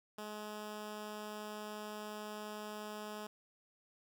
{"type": "tone", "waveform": "10% pulse", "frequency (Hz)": 211.4, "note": "G#3", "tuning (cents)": 31, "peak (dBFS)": -35, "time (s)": [0.18, 3.27], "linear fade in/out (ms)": 5, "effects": []}